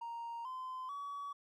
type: tone with pitch steps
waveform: triangle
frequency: 932.3 / 1028.5 / 1134.6 Hz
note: A#5 / C6 / C#6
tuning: 0 / -30 / +40 cents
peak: -38 dBFS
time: 0.01-1.33 s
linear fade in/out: 10 ms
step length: 440 ms
effects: tanh soft clip ceiling -36 dBFS